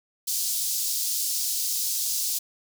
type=high-pass noise; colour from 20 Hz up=pink; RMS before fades=-27 dBFS; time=0.27-2.39 s; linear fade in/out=10 ms; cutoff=4700 Hz; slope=24 dB/octave; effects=none